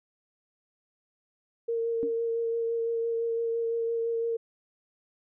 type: tone with vibrato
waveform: sine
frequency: 460.8 Hz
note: A#4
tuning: 20 cents flat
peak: -26 dBFS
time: 1.68-4.37 s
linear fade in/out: 10 ms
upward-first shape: sine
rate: 5.9 Hz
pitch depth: 14 cents each way
type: tone with exponential decay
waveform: sine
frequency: 284.9 Hz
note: C#4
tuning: 48 cents sharp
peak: -27 dBFS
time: 2.03-2.15 s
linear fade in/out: 0 ms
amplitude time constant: 26 ms
effects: none